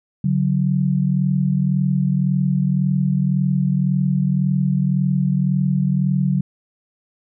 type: tone pair together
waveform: sine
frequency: 143.14 / 185 Hz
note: D3 / F#3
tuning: -44 / 0 cents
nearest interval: major third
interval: 444 cents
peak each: -18 dBFS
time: 0.24-6.41 s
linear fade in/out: 5 ms
effects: none